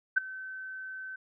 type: tone with ADSR envelope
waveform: sine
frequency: 1532 Hz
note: G6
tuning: 40 cents flat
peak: -18 dBFS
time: 0.16-1.16 s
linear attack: 16 ms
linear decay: 11 ms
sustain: -20 dB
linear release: 6 ms
effects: none